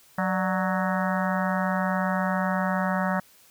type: harmonic tone with a mistuned harmonic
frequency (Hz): 185.5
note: F#3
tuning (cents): +5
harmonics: 1 / 3 / 4 / 5 / 6 / 7 / 8 / 9 / 10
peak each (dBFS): -26 / -31 / -32 / -33 / -34 / -34 / -35 / -36 / -36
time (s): 0.18-3.2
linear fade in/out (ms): 5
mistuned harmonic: 3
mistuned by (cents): +86
effects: white hiss -56 dBFS RMS until 3.5 s